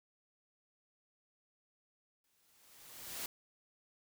white noise with exponential growth, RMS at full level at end -40 dBFS, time 2.24-3.26 s, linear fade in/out 2 ms, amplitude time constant 220 ms, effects none

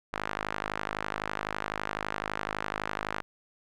sawtooth tone with band-pass filter, 51.91 Hz, G#1, in tune, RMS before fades -35 dBFS, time 0.13-3.22 s, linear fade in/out 0 ms, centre 1400 Hz, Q 1.2, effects none

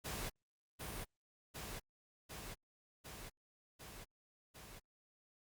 pink noise with echo, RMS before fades -43 dBFS, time 0.04-0.3 s, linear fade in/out 20 ms, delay 750 ms, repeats 6, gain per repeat -2 dB, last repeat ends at 4.8 s, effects Opus 48 kbps

